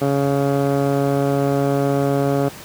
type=tone with low-pass filter; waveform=15% pulse; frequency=139.7 Hz; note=C#3; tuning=14 cents sharp; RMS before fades=-18 dBFS; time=0.01-2.49 s; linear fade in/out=10 ms; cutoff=870 Hz; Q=1.8; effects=pink hiss -37 dBFS RMS until 2.64 s + high-pass 80 Hz 12 dB/octave